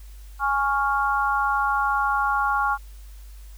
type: chord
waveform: sine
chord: Db major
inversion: second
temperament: equal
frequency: 830.6 / 1108.7 / 1396.9 Hz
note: Ab5 / Db6 / F6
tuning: 0 / 0 / 0 cents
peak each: -24 dBFS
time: 0.39-2.78 s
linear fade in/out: 50 ms
effects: added 50 Hz sine -39 dBFS peak until 3.57 s + white hiss -55 dBFS RMS until 3.57 s